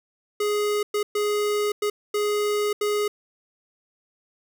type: tone bursts at uneven times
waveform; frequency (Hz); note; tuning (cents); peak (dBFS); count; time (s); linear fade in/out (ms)
square; 416.3; G#4; +4; -22; 6; 0.4-0.83 / 0.94-1.03 / 1.15-1.72 / 1.82-1.9 / 2.14-2.73 / 2.81-3.08; 5
effects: none